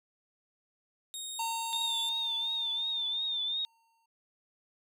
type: tone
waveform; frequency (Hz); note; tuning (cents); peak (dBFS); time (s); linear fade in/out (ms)
20% pulse; 3729; A#7; 0; -32; 1.14-2.09; 0
type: tone with exponential decay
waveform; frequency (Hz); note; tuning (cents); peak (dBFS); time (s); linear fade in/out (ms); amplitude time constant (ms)
square; 914; A#5; -34; -32; 1.39-4.06; 5; 580
type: tone with vibrato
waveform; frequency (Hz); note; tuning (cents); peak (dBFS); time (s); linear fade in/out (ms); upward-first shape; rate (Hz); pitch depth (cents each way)
sine; 3616; A7; +47; -30; 1.73-3.65; 0; triangle; 2.8; 79
effects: none